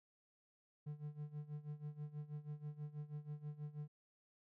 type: tone with tremolo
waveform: triangle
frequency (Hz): 148.9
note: D3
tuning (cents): +24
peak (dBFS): -40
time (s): 0.86-3.88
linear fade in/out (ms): 10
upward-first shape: sine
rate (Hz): 6.2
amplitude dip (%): 85
effects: none